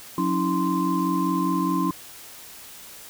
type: tone cluster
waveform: sine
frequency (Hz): 181.3 / 277.9 / 322.8 / 1041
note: F#3 / C#4 / E4 / C6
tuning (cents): -35 / +4 / -36 / -9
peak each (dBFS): -26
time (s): 0.18-1.91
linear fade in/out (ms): 2
effects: white hiss -43 dBFS RMS until 3.09 s